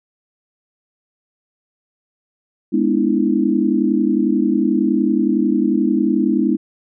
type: chord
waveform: sine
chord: E dominant seventh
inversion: first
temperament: equal with one note detuned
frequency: 207.7 / 246.9 / 298.6 / 329.6 Hz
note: G#3 / B3 / D4 / E4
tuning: 0 / 0 / +29 / 0 cents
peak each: -19 dBFS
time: 2.72-6.57 s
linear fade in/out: 20 ms
effects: none